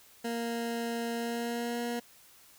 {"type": "tone with pitch glide", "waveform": "20% pulse", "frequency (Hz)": [233.1, 238], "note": ["A#3", "A#3"], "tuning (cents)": [0, 36], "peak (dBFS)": -27, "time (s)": [0.24, 2], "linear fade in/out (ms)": 10, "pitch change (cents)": 36, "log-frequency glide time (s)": [1.14, 1.81], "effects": ["white hiss -58 dBFS RMS until 2.58 s"]}